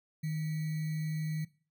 sine tone with sample-and-hold, 156.3 Hz, D#3, 8 cents sharp, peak -31 dBFS, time 0.23-1.45 s, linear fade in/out 10 ms, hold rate 2100 Hz, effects noise-tail reverb RT60 0.4 s tail -20 dB re dry

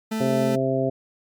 40% pulse tone, 220 Hz, A3, in tune, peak -23 dBFS, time 0.11-0.56 s, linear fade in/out 10 ms
harmonic tone, 132.6 Hz, C3, 23 cents sharp, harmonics 1 / 2 / 3 / 4 / 5, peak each -27 / -26 / -26 / -27 / -25 dBFS, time 0.2-0.9 s, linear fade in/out 10 ms
effects MP3 96 kbps

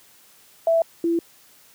sine tone pair in turn, 661 / 336.3 Hz, E5 / E4, +5 / +35 cents, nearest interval octave, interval 1170 cents, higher first, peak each -15 / -18 dBFS, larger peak first, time 0.67-0.82 / 1.04-1.19 s, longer neither, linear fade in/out 2 ms, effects white hiss -53 dBFS RMS until 1.74 s + high-pass 80 Hz 12 dB/octave

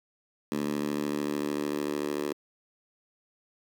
10% pulse tone with high-pass filter sweep, 73.42 Hz, D2, in tune, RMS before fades -31 dBFS, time 0.52-2.33 s, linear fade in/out 0 ms, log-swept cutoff 230 to 350 Hz, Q 2.2, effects 10-bit

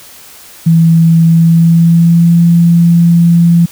sine tone with pitch glide, 164.81 to 170.03 Hz, E3 to F3, 0 to -46 cents, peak -3 dBFS, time 0.66-3.66 s, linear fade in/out 10 ms, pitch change +54 cents, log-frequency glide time 1.27-2.41 s, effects white hiss -35 dBFS RMS until 3.71 s

